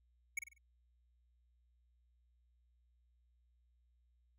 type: tone with echo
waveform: square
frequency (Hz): 2225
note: C#7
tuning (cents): +6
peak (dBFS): -35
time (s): 0.37-0.39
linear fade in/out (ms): 5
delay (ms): 48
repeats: 4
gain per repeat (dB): -8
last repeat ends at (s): 0.582
effects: added 60 Hz sine -70 dBFS peak until 4.38 s